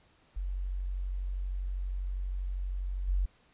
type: tone with level steps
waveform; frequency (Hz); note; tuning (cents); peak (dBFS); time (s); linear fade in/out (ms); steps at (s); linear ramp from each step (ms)
sine; 46.25; F#1; 0; -31 / -25; 0.36-3.26; 10; 3.07; 20
effects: pink hiss -65 dBFS RMS until 3.53 s + resampled to 8000 Hz